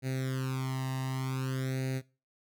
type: tone with flanger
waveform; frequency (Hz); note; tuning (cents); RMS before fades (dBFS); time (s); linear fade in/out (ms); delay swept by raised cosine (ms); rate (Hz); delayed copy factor
sawtooth; 131.3; C3; +6; -33; 0.02-2.02; 50; 0.46 to 1.06; 0.54; +0.95
effects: noise-tail reverb RT60 0.3 s tail -20 dB re dry